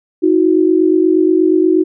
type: tone pair together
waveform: sine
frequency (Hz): 318.6 / 367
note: D#4 / F#4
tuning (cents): +41 / -14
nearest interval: major second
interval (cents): 245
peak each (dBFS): -11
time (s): 0.22-1.84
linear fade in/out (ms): 20
effects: none